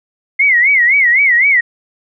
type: tone with vibrato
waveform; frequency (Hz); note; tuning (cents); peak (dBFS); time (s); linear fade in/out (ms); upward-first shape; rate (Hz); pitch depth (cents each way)
sine; 2071; C7; -18; -7; 0.39-1.61; 10; sine; 3.9; 170
effects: none